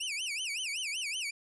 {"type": "tone with vibrato", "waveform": "sawtooth", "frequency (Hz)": 2622, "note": "E7", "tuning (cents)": -10, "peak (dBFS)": -30, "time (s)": [0, 1.31], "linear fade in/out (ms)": 10, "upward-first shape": "sine", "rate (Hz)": 5.3, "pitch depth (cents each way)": 280, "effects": ["resampled to 24000 Hz"]}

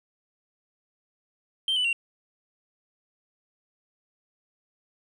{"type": "tone with pitch steps", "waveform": "sine", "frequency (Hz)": [3139, 2985, 2754], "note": ["G7", "F#7", "F7"], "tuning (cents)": [2, 15, -25], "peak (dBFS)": -20, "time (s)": [1.68, 1.929], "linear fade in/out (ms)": 2, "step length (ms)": 83, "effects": ["tanh soft clip ceiling -21 dBFS"]}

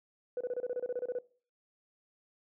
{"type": "tone bursts", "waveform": "sine", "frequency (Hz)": 493.9, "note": "B4", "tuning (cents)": 0, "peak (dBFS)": -30, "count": 13, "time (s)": [0.37, 1.187], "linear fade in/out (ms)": 2, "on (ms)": 37, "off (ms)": 28, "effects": ["noise-tail reverb RT60 0.4 s tail -21 dB re dry", "tanh soft clip ceiling -28 dBFS"]}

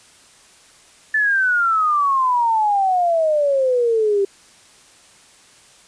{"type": "exponential sweep", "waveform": "sine", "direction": "down", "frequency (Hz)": [1760, 390], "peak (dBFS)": -14, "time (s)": [1.14, 4.25], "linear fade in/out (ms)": 5, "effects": ["white hiss -49 dBFS RMS until 5.87 s", "resampled to 22050 Hz"]}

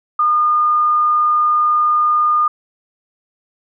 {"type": "tone", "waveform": "sine", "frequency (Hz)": 1217, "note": "D#6", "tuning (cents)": -39, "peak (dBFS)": -11, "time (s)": [0.19, 2.48], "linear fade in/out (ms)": 5, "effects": []}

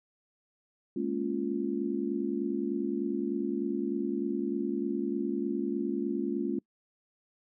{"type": "chord", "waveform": "sine", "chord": "Bb minor seventh", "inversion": "third", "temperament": "just", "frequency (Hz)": [209.8, 233.1, 279.7, 349.6], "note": ["Ab3", "Bb3", "Db4", "F4"], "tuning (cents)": [18, 0, 16, 2], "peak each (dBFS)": [-35, -36, -33, -33], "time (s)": [0.96, 6.59], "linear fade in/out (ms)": 5, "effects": ["noise-tail reverb RT60 0.1 s tail -26 dB re dry"]}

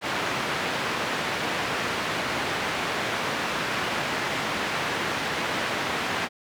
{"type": "band-pass noise", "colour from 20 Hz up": "white", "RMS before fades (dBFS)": -28, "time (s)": [0.01, 6.29], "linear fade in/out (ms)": 50, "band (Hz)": [110, 2200], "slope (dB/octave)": 12, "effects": []}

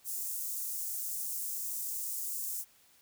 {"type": "high-pass noise", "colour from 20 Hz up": "white", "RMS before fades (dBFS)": -37, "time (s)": [0.04, 2.65], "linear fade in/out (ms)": 50, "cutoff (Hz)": 6800, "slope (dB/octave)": 24, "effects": ["white hiss -64 dBFS RMS until 3.01 s"]}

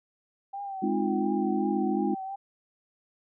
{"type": "tone with vibrato", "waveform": "sine", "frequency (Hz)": 784, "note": "G5", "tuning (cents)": 0, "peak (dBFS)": -33, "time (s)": [0.53, 2.36], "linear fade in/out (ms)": 10, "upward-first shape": "triangle", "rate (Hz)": 2.8, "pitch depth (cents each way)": 59}
{"type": "chord", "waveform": "sine", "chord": "F minor seventh", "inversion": "first", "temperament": "equal", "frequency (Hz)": [207.7, 261.6, 311.1, 349.2], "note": ["Ab3", "C4", "Eb4", "F4"], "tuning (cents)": [0, 0, 0, 0], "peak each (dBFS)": [-29, -32, -30, -30], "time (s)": [0.82, 2.15], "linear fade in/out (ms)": 10}
{"effects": []}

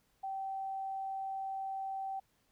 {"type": "tone", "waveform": "sine", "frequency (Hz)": 774, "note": "G5", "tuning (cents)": -22, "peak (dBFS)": -36, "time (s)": [0.23, 2.2], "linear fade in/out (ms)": 10, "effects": ["pink hiss -74 dBFS RMS until 2.51 s"]}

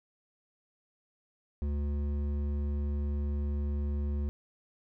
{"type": "tone with hard clipping", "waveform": "sine", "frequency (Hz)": 72.3, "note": "D2", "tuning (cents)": -27, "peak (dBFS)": -31, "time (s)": [1.62, 4.29], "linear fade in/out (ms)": 0, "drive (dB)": 10, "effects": []}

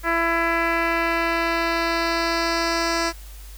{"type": "tone with low-pass filter sweep", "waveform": "10% pulse", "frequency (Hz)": 334.1, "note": "E4", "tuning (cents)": 23, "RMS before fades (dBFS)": -22, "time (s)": [0.03, 3.13], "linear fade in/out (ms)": 50, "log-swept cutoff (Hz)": [1900, 6300], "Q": 1.9, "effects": ["added 50 Hz sine -37 dBFS peak until 3.57 s", "white hiss -47 dBFS RMS until 3.57 s"]}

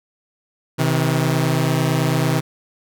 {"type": "tone pair together", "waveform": "sawtooth", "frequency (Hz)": [130.4, 159.43], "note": ["C3", "D#3"], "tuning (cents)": [-5, 43], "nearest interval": "minor third", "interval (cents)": 348, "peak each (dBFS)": -15, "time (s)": [0.78, 2.41], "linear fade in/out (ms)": 20, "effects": []}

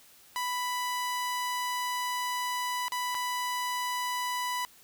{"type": "tone with dropouts", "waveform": "sawtooth", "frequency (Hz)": 990, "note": "B5", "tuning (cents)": 4, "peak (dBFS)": -26, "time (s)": [0.36, 4.65], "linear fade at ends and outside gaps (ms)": 0, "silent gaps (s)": [[2.882, 2.921], [3.146, 3.15]], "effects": ["white hiss -57 dBFS RMS until 4.83 s"]}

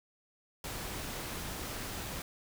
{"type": "noise", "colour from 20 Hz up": "pink", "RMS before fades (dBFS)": -40, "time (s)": [0.64, 2.22], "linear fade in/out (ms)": 2, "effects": []}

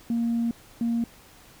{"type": "tone pair in turn", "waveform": "sine", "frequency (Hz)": [233.1, 233.1], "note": ["A#3", "A#3"], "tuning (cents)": [0, 0], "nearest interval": "unison", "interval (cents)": 0, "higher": "neither", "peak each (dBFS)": -21, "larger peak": "neither", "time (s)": [[0.1, 0.51], [0.81, 1.04]], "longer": "first", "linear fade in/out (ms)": 2, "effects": ["tanh soft clip ceiling -19 dBFS", "pink hiss -52 dBFS RMS until 1.6 s"]}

